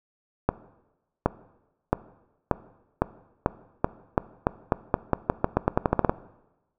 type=accelerating click train; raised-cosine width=1 ms; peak=-5 dBFS; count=22; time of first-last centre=0.49-6.095 s; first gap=770 ms; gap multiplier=0.87; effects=noise-tail reverb RT60 1.0 s tail -18 dB re dry